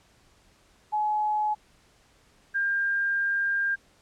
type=tone pair in turn; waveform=sine; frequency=848 / 1600.8 Hz; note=G#5 / G6; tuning=+36 / +36 cents; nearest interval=major seventh; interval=1100 cents; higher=second; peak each=-23 dBFS; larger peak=neither; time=0.92-1.55 / 2.54-3.76 s; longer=second; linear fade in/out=20 ms; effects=pink hiss -61 dBFS RMS until 4.01 s + low-pass 9000 Hz 12 dB/octave